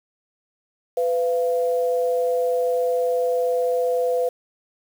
sine tone pair together, 500.3 / 686 Hz, B4 / F5, +22 / -31 cents, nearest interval perfect fourth, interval 547 cents, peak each -19 / -26 dBFS, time 0.97-4.29 s, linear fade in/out 5 ms, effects 7-bit

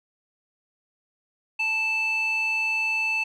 square tone with band-pass filter, 880 Hz, A5, in tune, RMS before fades -25 dBFS, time 1.59-3.24 s, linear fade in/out 10 ms, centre 2600 Hz, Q 4.7, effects none

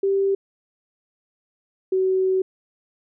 sine tone pair in turn, 392 / 376.8 Hz, G4 / F#4, 0 / +32 cents, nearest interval minor second, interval 68 cents, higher first, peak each -17 dBFS, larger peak neither, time 0.03-0.35 / 1.92-2.42 s, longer second, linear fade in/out 5 ms, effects none

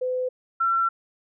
sine tone pair in turn, 507 / 1353.5 Hz, B4 / E6, +45 / +45 cents, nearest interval octave + perfect fourth, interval 1700 cents, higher second, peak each -23 / -19 dBFS, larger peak second, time 0.01-0.29 / 0.6-0.89 s, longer second, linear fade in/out 10 ms, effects none

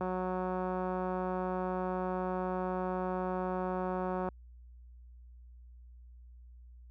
click train, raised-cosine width 1 ms, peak -22 dBFS, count 788, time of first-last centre 0.01-4.287 s, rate 184 Hz, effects added 60 Hz sine -44 dBFS peak until 6.9 s + high-pass 80 Hz 12 dB/octave

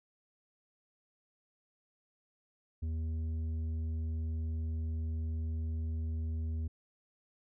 sine tone with tanh clipping, 80.2 Hz, E2, 47 cents flat, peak -34 dBFS, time 2.82-6.68 s, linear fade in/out 10 ms, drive 7 dB, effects none

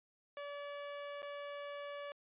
sawtooth tone with dropouts, 574 Hz, D5, 40 cents flat, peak -39 dBFS, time 0.37-2.12 s, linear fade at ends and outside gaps 1 ms, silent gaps 1.22-1.228 s, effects resampled to 8000 Hz

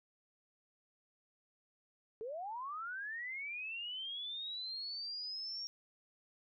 sine linear sweep, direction up, 420 to 5588 Hz, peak -40 dBFS, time 2.21-5.67 s, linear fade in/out 0 ms, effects none

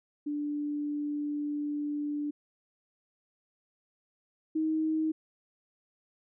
sine tone pair in turn, 293.7 / 314.9 Hz, D4 / D#4, 0 / +21 cents, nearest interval minor second, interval 121 cents, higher second, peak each -30 / -26 dBFS, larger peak second, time 0.26-2.31 / 4.55-5.12 s, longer first, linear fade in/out 10 ms, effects none

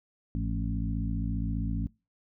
harmonic tone with a mistuned harmonic, 55 Hz, A1, in tune, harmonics 1 / 2 / 3 / 4 / 5, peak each -31 / -34 / -36 / -37 / -38 dBFS, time 0.35-1.87 s, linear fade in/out 0 ms, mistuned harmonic 3, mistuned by +68 cents, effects noise-tail reverb RT60 0.3 s tail -26 dB re dry

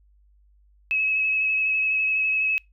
sine tone with vibrato, 2574 Hz, E7, 42 cents flat, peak -20 dBFS, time 0.91-2.58 s, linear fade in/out 0 ms, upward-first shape triangle, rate 12 Hz, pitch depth 23 cents each way, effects noise-tail reverb RT60 0.2 s tail -26 dB re dry + added 50 Hz sine -55 dBFS peak until 2.72 s

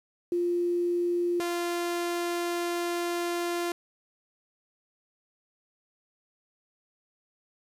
sine / sawtooth tone pair in turn, 349.2 / 346.4 Hz, F4 / F4, 0 / -14 cents, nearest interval unison, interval 14 cents, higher first, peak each -24 dBFS, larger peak neither, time 0.32-1.4 / 1.4-3.72 s, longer second, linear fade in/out 2 ms, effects resampled to 32000 Hz + 9-bit

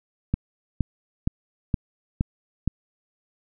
click train, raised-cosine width 5 ms, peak -9 dBFS, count 6, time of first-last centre 0.34-2.676 s, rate 2.14 Hz, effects none

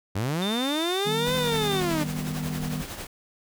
sawtooth linear two-way sweep, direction up then down, 90.1 to 515 to 292.2 Hz, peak -21 dBFS, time 0.15-2.04 s, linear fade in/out 10 ms, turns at 1.35 s
triangle tone, 3596 Hz, A7, 37 cents sharp, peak -29 dBFS, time 0.42-1.8 s, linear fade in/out 0 ms
triangle chord, Eb augmented, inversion none, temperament equal, 155.56 / 196 / 246.9 Hz, Eb3 / G3 / B3, 0 / 0 / 0 cents, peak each -28 / -34 / -32 dBFS, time 1.05-2.83 s, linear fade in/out 20 ms
pink noise with tremolo, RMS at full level -34 dBFS, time 1.26-3.07 s, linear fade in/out 5 ms, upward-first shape triangle, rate 11 Hz, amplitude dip 60%
effects none

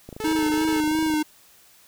click train, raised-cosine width 2 ms, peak -24 dBFS, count 29, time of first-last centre 0.09-1.139 s, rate 26.7 Hz
sawtooth tone bursts, 435 Hz, A4, 20 cents flat, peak -25 dBFS, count 4, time 0.2-0.804 s, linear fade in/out 2 ms, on 130 ms, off 28 ms
square tone with vibrato, 311.1 Hz, D#4, in tune, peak -21 dBFS, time 0.24-1.23 s, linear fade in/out 10 ms, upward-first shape sine, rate 2.9 Hz, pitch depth 34 cents each way
effects white hiss -54 dBFS RMS until 1.87 s

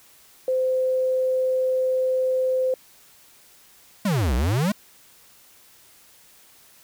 sine tone, 516 Hz, C5, 24 cents flat, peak -19 dBFS, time 0.48-2.74 s, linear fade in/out 2 ms
square exponential two-way sweep, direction down then up, 220.7 to 57.5 to 220.7 Hz, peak -20 dBFS, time 4.05-4.72 s, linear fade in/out 5 ms, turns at 4.35 s
effects white hiss -53 dBFS RMS until 6.83 s

